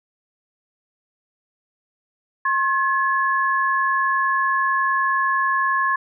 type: tone pair together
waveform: sine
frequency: 1074 / 1704.9 Hz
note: C6 / G#6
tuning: +45 / +45 cents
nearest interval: minor sixth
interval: 800 cents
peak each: -19 / -21 dBFS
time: 2.45-5.96 s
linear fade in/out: 5 ms
effects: none